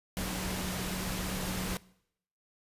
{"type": "tone in noise", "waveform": "sine", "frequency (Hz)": 184.7, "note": "F#3", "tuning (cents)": -3, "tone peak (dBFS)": -37, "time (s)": [0.17, 1.77], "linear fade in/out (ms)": 0, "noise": "pink", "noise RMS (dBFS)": -36, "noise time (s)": [0.17, 1.77], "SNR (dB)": -4, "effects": ["noise-tail reverb RT60 0.7 s tail -21 dB re dry", "resampled to 32000 Hz"]}